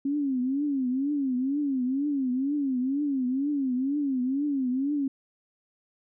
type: tone with vibrato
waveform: sine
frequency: 270.8 Hz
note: C#4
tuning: 40 cents flat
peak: -24 dBFS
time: 0.05-5.08 s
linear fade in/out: 5 ms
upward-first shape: triangle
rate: 2.1 Hz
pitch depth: 170 cents each way
effects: none